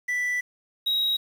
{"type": "tone pair in turn", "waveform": "triangle", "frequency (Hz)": [1975.5, 3816], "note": ["B6", "A#7"], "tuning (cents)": [0, 40], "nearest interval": "major seventh", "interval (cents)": 1140, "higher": "second", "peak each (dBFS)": [-22, -20], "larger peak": "second", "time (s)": [[0.08, 0.41], [0.86, 1.17]], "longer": "first", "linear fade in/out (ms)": 10, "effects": ["8-bit"]}